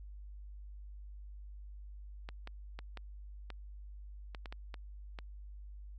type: clicks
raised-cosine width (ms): 0.3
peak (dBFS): -29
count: 10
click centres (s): 2.289 / 2.474 / 2.79 / 2.973 / 3.503 / 4.348 / 4.458 / 4.525 / 4.742 / 5.188
effects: added 50 Hz sine -46 dBFS peak until 5.98 s